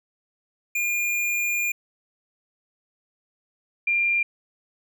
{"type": "tone pair in turn", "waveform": ["square", "sine"], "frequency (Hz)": [2416, 2390], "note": ["D7", "D7"], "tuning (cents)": [48, 30], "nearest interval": "unison", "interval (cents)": 18, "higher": "first", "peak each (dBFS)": [-23, -19], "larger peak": "second", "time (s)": [[0.75, 1.72], [3.87, 4.23]], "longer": "first", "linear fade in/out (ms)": 5, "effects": []}